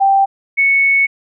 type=tone pair in turn; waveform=sine; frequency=784 / 2212 Hz; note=G5 / C#7; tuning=0 / -4 cents; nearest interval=octave + tritone; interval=1796 cents; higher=second; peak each=-8 / -9 dBFS; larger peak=first; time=0-0.26 / 0.57-1.07 s; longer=second; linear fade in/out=20 ms; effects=none